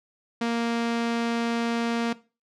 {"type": "tone with low-pass filter", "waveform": "sawtooth", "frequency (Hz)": 233.1, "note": "A#3", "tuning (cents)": 0, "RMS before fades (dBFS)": -26, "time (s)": [0.41, 2.13], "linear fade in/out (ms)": 5, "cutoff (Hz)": 5200, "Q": 0.79, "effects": ["noise-tail reverb RT60 0.3 s tail -17 dB re dry"]}